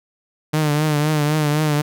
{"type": "tone with vibrato", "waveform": "sawtooth", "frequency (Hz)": 151, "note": "D3", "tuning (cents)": 48, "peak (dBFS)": -12, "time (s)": [0.53, 1.82], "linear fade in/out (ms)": 10, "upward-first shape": "triangle", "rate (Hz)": 3.9, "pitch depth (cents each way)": 64, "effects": []}